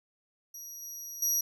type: tone with level steps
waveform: 30% pulse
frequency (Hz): 5770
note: F#8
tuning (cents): -44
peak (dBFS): -38 / -36 / -22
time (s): 0.54-1.41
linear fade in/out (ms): 5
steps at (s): 0.82 / 1.22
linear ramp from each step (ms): 5
effects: none